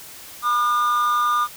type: tone with amplitude modulation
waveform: triangle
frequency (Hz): 1209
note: D6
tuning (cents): +50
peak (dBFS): -12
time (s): 0.42-1.48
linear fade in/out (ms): 50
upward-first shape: sine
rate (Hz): 231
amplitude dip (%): 65
effects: white hiss -40 dBFS RMS until 1.56 s